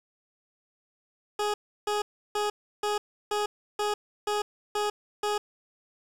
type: tone bursts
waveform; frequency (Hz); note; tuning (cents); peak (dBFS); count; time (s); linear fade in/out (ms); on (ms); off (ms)
20% pulse; 416.8; G#4; +6; -21; 9; 1.39-5.38; 5; 150; 330
effects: low-pass 10000 Hz 12 dB/octave + 8-bit